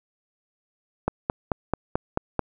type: click train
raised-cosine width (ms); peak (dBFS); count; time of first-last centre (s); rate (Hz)
1; -8; 7; 1.08-2.393; 4.57
effects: none